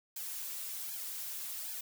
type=noise with flanger; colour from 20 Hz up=blue; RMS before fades=-41 dBFS; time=0.16-1.81 s; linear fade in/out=5 ms; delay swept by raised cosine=1.2 to 5.8 ms; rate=1.3 Hz; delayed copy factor=+1; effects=none